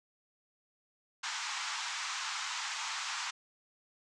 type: band-pass noise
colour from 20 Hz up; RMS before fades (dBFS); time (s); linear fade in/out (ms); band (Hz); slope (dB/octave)
pink; -38; 1.23-3.31; 10; 880 to 7500; 48
effects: none